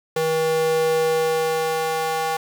square tone with high-pass filter sweep, 160 Hz, D#3, 49 cents sharp, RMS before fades -21 dBFS, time 0.16-2.37 s, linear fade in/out 5 ms, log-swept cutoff 380 to 700 Hz, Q 2.9, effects 7-bit

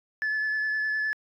sine tone with vibrato, 1728 Hz, A6, 32 cents flat, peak -23 dBFS, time 0.22-1.13 s, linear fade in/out 0 ms, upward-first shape triangle, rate 9.7 Hz, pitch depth 16 cents each way, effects tanh soft clip ceiling -23 dBFS

